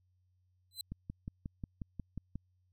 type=tone with exponential growth; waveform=sawtooth; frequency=4044 Hz; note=B7; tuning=40 cents sharp; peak=-32 dBFS; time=0.71-0.81 s; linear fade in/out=2 ms; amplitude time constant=21 ms
type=click train; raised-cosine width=5 ms; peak=-28 dBFS; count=9; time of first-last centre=0.92-2.356 s; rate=5.57 Hz
effects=added 91 Hz sine -70 dBFS peak until 2.72 s